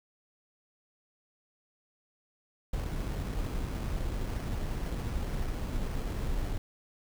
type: noise with sample-and-hold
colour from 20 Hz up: brown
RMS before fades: -33 dBFS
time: 2.73-6.58 s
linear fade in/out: 5 ms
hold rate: 3675 Hz
effects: none